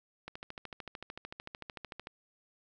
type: click train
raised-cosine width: 0.3 ms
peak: -26 dBFS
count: 25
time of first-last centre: 0.28-2.071 s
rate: 13.4 Hz
effects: none